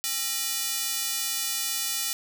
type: tone with high-pass filter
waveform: square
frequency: 268.8 Hz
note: C4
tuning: 47 cents sharp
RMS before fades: -29 dBFS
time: 0.04-2.13 s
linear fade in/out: 0 ms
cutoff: 4600 Hz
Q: 0.63
effects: none